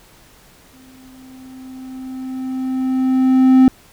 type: tone with exponential growth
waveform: triangle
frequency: 260 Hz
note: C4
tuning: 11 cents flat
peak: -3 dBFS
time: 0.73-3.68 s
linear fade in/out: 0 ms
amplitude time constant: 640 ms
effects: pink hiss -48 dBFS RMS until 3.92 s